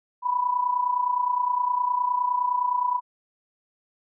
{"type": "tone with amplitude modulation", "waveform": "sine", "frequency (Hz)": 987.8, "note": "B5", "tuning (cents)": 0, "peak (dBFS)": -18, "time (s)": [0.22, 3.01], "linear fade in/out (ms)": 50, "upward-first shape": "sine", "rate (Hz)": 29.7, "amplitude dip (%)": 70, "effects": []}